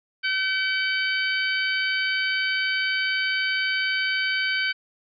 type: harmonic tone with a mistuned harmonic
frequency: 764 Hz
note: G5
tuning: 45 cents flat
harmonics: 2 / 3 / 4 / 5 / 6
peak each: -25 / -27 / -29 / -40 / -32 dBFS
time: 0.23-4.73 s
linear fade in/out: 20 ms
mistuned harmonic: 5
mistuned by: -17 cents
effects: none